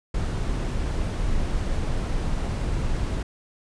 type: noise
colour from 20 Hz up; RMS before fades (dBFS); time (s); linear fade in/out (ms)
brown; -25; 0.14-3.23; 5
effects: resampled to 22050 Hz